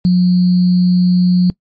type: tone with sample-and-hold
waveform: sine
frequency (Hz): 180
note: F#3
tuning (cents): -47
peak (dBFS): -7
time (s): 0.05-1.5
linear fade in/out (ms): 0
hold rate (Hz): 4410
effects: noise-tail reverb RT60 0.1 s tail -22 dB re dry + MP3 32 kbps